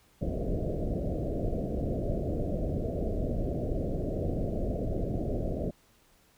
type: low-pass noise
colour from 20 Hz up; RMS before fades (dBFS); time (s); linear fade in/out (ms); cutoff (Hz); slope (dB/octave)
pink; -31; 0.21-5.71; 10; 680; 96
effects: pink hiss -64 dBFS RMS until 6.37 s